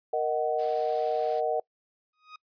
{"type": "chord", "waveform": "sine", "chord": "D# minor", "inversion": "second", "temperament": "just", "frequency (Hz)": [466.7, 622.3, 746.7], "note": ["A#4", "D#5", "F#5"], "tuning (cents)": [2, 0, 16], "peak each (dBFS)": -29, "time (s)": [0.13, 1.6], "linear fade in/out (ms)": 5}
{"type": "high-pass noise", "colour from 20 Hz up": "white", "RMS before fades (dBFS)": -46, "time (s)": [0.58, 1.41], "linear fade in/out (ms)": 20, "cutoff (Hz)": 210, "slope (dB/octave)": 24}
{"type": "tone with exponential growth", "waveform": "sawtooth", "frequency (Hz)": 1250, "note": "D#6", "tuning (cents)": 8, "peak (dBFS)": -36, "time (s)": [2.13, 2.36], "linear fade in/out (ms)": 5, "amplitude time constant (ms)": 48}
{"effects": ["noise-tail reverb RT60 0.1 s tail -24 dB re dry", "resampled to 11025 Hz"]}